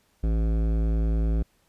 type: tone with hard clipping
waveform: sine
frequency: 55 Hz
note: A1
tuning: in tune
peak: -23 dBFS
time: 0.23-1.43 s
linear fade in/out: 10 ms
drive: 15 dB
effects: pink hiss -66 dBFS RMS until 1.68 s + resampled to 32000 Hz